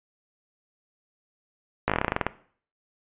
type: slowing click train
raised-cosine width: 0.5 ms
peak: -7 dBFS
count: 13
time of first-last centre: 1.88-2.266 s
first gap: 17 ms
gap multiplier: 1.11
effects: noise-tail reverb RT60 0.5 s tail -17 dB re dry + resampled to 8000 Hz